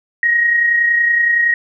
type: tone pair together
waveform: sine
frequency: 1882.3 / 1913 Hz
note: A#6 / A#6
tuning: +16 / +44 cents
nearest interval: unison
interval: 28 cents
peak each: -11 / -23 dBFS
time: 0.23-1.54 s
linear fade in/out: 2 ms
effects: none